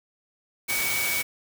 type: tone in noise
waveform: sine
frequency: 2256 Hz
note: C#7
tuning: 30 cents sharp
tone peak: -27 dBFS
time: 0.68-1.23 s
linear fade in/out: 20 ms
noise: white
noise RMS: -28 dBFS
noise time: 0.68-1.23 s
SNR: -2 dB
effects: none